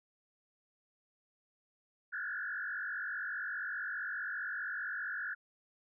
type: tone with frequency modulation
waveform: sine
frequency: 1578 Hz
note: G6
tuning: 11 cents sharp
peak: -36 dBFS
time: 2.12-5.35 s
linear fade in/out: 20 ms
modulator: 47.6 Hz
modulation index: 3.5
effects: none